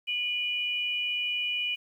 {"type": "tone pair together", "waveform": "sine", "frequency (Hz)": [2448, 2946], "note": ["D#7", "F#7"], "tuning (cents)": [-29, -8], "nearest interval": "minor third", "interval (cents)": 321, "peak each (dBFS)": [-30, -30], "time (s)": [0.07, 1.76], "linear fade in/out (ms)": 20, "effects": ["10-bit"]}